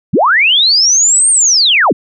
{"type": "linear two-way sweep", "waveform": "sine", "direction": "up then down", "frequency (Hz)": [100, 8850, 100], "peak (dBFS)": -6, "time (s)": [0.13, 1.93], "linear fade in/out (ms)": 10, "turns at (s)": 1.3, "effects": []}